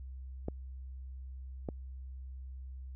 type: clicks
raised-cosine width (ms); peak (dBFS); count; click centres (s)
2; -22; 2; 0.484 / 1.688
effects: added 65 Hz sine -42 dBFS peak until 2.95 s